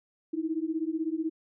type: beating tone pair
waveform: sine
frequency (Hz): 312.3 / 328.3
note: D#4 / E4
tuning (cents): +7 / -7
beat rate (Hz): 16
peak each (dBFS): -31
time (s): 0.33-1.3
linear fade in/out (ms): 10
effects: none